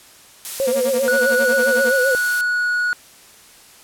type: noise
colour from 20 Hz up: blue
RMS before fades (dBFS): -26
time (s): 0.45-2.41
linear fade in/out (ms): 0
type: tone with vibrato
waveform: sine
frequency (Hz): 523.3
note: C5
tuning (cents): 0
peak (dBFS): -16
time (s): 0.6-2.15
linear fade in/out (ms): 0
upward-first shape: sine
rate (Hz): 7.6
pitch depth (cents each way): 88
type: tone with tremolo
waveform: sawtooth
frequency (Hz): 234.5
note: A#3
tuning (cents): +11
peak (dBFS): -19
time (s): 0.67-1.92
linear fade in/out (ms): 5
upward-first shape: sine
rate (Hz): 11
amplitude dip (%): 95
type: tone with pitch glide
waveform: triangle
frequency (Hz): 1468 to 1458.7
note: F#6 to F#6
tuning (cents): -14 to -25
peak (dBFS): -15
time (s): 1.08-2.93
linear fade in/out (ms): 0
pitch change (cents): -11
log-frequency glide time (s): 2.12-2.71
effects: white hiss -46 dBFS RMS until 3.83 s + low-pass 12000 Hz 12 dB/octave